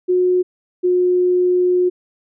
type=tone pair in turn; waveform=sine; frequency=363.2 / 360.7 Hz; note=F#4 / F#4; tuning=-32 / -44 cents; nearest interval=unison; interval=12 cents; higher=first; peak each=-12 / -12 dBFS; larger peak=neither; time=0.08-0.43 / 0.83-1.9 s; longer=second; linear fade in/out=20 ms; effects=none